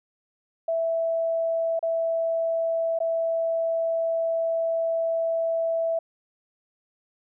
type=tone with dropouts; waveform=sine; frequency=659.3 Hz; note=E5; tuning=in tune; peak=-22 dBFS; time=0.68-5.99 s; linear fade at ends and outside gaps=5 ms; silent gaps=1.793-1.827 / 2.989-3.002 s; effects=none